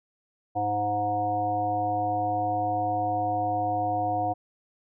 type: harmonic tone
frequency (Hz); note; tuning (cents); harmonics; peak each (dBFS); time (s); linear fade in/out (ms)
103.83; G#2; 0; 1 / 3 / 5 / 7 / 9; -35 / -34 / -35 / -25 / -37; 0.55-4.34; 20
effects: none